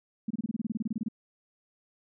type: tone bursts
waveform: sine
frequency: 220 Hz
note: A3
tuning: in tune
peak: -27 dBFS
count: 16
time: 0.28-1.085 s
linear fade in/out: 5 ms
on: 25 ms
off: 27 ms
effects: none